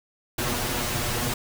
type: noise with comb filter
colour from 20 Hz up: pink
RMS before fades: -27 dBFS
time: 0.38-1.34 s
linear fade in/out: 5 ms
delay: 8.3 ms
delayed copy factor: +0.8
effects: none